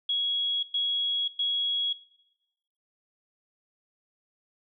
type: tone bursts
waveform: sine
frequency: 3327 Hz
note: G#7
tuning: 2 cents sharp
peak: -24 dBFS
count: 3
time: 0.09-1.93 s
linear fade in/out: 5 ms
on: 540 ms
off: 110 ms
effects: noise-tail reverb RT60 1.0 s tail -20 dB re dry